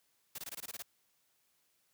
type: noise bursts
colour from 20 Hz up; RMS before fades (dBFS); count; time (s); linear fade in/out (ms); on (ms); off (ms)
white; -43; 9; 0.35-0.824; 5; 34; 21
effects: white hiss -75 dBFS RMS until 1.93 s + high-pass 60 Hz 12 dB/octave